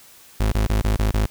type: tone bursts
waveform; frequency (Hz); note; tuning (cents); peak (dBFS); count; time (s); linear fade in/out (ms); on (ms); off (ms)
35% pulse; 52.8; G#1; +29; -15; 6; 0.4-1.26; 5; 120; 28
effects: white hiss -48 dBFS RMS until 1.3 s